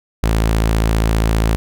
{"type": "tone", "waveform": "sawtooth", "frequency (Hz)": 55, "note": "A1", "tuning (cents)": 0, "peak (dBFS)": -9, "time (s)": [0.23, 1.56], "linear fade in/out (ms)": 0, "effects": []}